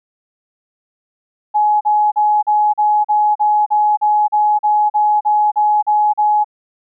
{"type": "tone bursts", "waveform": "sine", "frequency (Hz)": 842, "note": "G#5", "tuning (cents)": 24, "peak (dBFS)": -10, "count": 16, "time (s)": [1.54, 6.445], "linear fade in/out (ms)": 20, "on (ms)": 270, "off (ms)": 39, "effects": []}